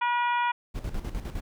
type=harmonic tone; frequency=482.2 Hz; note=B4; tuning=41 cents flat; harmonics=2 / 3 / 4 / 5 / 6 / 7; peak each=-24 / -32 / -36 / -35 / -43 / -44 dBFS; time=0.01-0.52 s; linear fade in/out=10 ms
type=noise with tremolo; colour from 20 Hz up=brown; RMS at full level=-31 dBFS; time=0.74-1.41 s; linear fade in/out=20 ms; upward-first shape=square; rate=9.8 Hz; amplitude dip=65%
effects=none